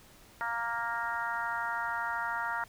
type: harmonic tone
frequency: 233.1 Hz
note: A#3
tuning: in tune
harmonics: 3 / 4 / 5 / 6 / 7 / 8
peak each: -42 / -35 / -42 / -35 / -42 / -40 dBFS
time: 0.41-2.64 s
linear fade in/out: 0 ms
effects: pink hiss -57 dBFS RMS until 2.68 s